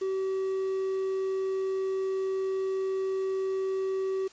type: tone with quantisation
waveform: triangle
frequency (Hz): 382.6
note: G4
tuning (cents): -42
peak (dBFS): -25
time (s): 0.01-4.28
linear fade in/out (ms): 10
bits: 8
effects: white hiss -55 dBFS RMS until 4.32 s + resampled to 16000 Hz